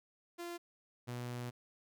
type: tone pair in turn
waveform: sawtooth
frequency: 345.2 / 122.05 Hz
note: F4 / B2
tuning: -20 / -20 cents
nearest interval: octave + tritone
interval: 1800 cents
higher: first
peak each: -38 / -36 dBFS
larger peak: second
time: 0.38-0.58 / 1.07-1.51 s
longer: second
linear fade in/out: 20 ms
effects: none